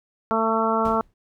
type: harmonic tone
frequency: 223.5 Hz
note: A3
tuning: 27 cents sharp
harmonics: 1 / 2 / 3 / 4 / 5 / 6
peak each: -26 / -26 / -26 / -26 / -26 / -26 dBFS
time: 0.31-1.01 s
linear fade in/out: 0 ms
type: noise with exponential decay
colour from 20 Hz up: brown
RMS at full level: -29 dBFS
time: 0.85-1.14 s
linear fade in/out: 2 ms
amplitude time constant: 62 ms
effects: none